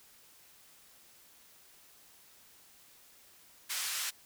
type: band-pass noise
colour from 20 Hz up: white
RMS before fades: -36 dBFS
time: 3.69-4.11 s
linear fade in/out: 20 ms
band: 1300 to 9700 Hz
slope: 12 dB/octave
effects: white hiss -60 dBFS RMS until 4.25 s